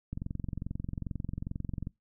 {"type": "click train", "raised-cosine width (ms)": 5, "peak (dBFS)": -23, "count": 40, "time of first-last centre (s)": [0.13, 1.871], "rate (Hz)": 22.4, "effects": ["noise-tail reverb RT60 0.2 s tail -25 dB re dry"]}